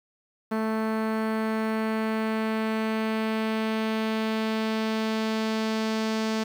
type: tone with low-pass filter sweep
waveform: sawtooth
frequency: 220 Hz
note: A3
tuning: in tune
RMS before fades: -27 dBFS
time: 0.51-6.44 s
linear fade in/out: 10 ms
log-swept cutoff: 1500 to 5600 Hz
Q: 1.2
effects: 8-bit